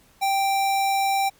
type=tone; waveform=square; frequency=784 Hz; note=G5; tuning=in tune; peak=-20 dBFS; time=0.21-1.3 s; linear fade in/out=20 ms; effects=pink hiss -57 dBFS RMS until 1.39 s + MP3 96 kbps